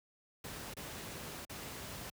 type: noise with dropouts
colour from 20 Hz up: pink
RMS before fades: -45 dBFS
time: 0.44-2.1 s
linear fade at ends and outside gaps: 5 ms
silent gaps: 0.739-0.767 / 1.452-1.495 s
effects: high-pass 60 Hz 12 dB/octave